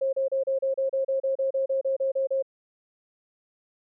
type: tone bursts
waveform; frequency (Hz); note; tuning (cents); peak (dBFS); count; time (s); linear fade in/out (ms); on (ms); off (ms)
sine; 537; C5; +45; -22; 16; 0.01-2.425; 10; 120; 33
effects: none